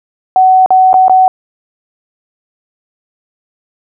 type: tone with dropouts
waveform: sine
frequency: 750 Hz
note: F#5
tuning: 23 cents sharp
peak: -3 dBFS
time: 0.36-1.28 s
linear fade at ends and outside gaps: 1 ms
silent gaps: 0.661-0.705 / 0.931-0.941 / 1.082-1.096 s
effects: none